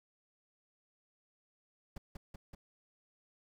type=noise with echo; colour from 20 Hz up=brown; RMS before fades=-43 dBFS; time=1.96-1.98 s; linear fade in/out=5 ms; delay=190 ms; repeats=3; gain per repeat=-2 dB; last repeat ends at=2.55 s; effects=none